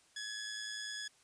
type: tone with amplitude modulation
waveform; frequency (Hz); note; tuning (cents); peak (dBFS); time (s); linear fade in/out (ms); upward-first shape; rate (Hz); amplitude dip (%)
15% pulse; 1689; G#6; +29; -32; 0.16-1.08; 5; sine; 110; 40
effects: white hiss -67 dBFS RMS until 1.23 s + resampled to 22050 Hz